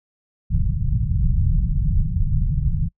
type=low-pass noise; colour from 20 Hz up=pink; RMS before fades=-19 dBFS; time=0.5-2.89 s; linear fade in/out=20 ms; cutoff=170 Hz; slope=48 dB/octave; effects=noise-tail reverb RT60 0.1 s tail -26 dB re dry